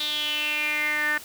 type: tone with band-pass filter sweep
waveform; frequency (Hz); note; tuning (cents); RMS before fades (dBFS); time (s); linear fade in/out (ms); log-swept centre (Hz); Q
sawtooth; 300; D4; +37; -26; 0-1.18; 5; 3700 to 1700; 7.6
effects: white hiss -43 dBFS RMS until 1.24 s